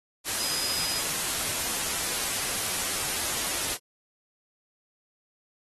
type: tone in noise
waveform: sine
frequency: 4978 Hz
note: D#8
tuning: in tune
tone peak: -31 dBFS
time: 0.37-1.04 s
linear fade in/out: 50 ms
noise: white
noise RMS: -29 dBFS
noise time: 0.24-3.78 s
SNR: -5 dB
effects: AAC 32 kbps